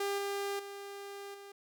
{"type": "tone with level steps", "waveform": "sawtooth", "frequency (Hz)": 400, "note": "G4", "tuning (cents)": 35, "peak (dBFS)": [-28, -30, -39, -44], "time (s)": [0, 1.52], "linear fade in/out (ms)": 5, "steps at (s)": [0.18, 0.59, 1.34], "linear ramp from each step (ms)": 5, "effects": []}